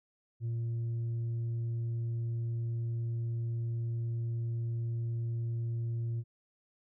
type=tone with tanh clipping; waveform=sine; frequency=116.2 Hz; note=A#2; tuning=5 cents flat; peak=-32 dBFS; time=0.4-6.24 s; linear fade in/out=50 ms; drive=2 dB; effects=none